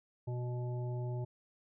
harmonic tone, 123 Hz, B2, 7 cents flat, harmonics 1 / 3 / 5 / 7, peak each -35 / -45 / -49 / -52 dBFS, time 0.27-1.25 s, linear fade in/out 10 ms, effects none

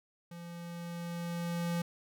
square tone with level ramp, 171.3 Hz, F3, 33 cents flat, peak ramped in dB -45 to -31 dBFS, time 0.31-1.82 s, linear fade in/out 5 ms, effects none

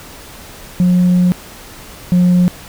sine tone pair in turn, 179.5 / 178.79 Hz, F3 / F3, +48 / +41 cents, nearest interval unison, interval 7 cents, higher first, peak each -6 / -5 dBFS, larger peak second, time 0.8-1.32 / 2.12-2.48 s, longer first, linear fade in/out 0 ms, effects tanh soft clip ceiling -6 dBFS + pink hiss -35 dBFS RMS until 2.68 s

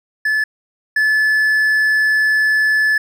triangle tone pair in turn, 1730 / 1730 Hz, A6 / A6, -30 / -30 cents, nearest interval unison, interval 0 cents, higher neither, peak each -12 / -10 dBFS, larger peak second, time 0.25-0.44 / 0.96-2.98 s, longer second, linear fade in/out 5 ms, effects none

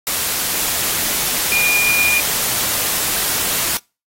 sine tone in noise, 2425 Hz, D#7, 45 cents flat, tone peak -14 dBFS, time 1.52-2.2 s, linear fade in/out 0 ms, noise white, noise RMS -19 dBFS, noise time 0.07-3.77 s, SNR +2 dB, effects noise-tail reverb RT60 0.3 s tail -26 dB re dry + AAC 48 kbps

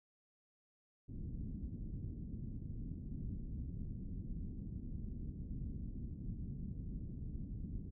pink low-pass noise, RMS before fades -44 dBFS, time 1.08-7.91 s, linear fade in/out 20 ms, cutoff 250 Hz, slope 24 dB/octave, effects none

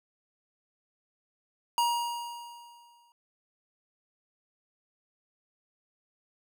square tone with exponential decay, 948 Hz, A#5, 29 cents sharp, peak -23 dBFS, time 1.78-3.12 s, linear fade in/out 1 ms, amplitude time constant 290 ms, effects none

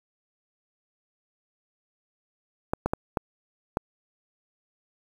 clicks, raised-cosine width 1 ms, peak -10 dBFS, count 5, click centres 2.735 / 2.86 / 2.935 / 3.172 / 3.771 s, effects 7-bit

